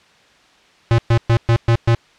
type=tone bursts; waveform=square; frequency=116.2 Hz; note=A#2; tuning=5 cents flat; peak=-11 dBFS; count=6; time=0.91-1.948 s; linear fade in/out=0 ms; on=73 ms; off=120 ms; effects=white hiss -51 dBFS RMS until 2.18 s + low-pass 4000 Hz 12 dB/octave